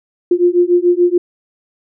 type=beating tone pair; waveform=sine; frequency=349.2 / 356.1 Hz; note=F4 / F4; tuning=0 / +34 cents; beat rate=6.9 Hz; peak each=-12 dBFS; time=0.31-1.18 s; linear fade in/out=5 ms; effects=none